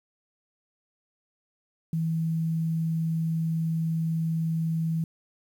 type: tone with quantisation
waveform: sine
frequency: 162.7 Hz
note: E3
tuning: 22 cents flat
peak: -24 dBFS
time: 1.93-5.04 s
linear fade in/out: 2 ms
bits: 9
effects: none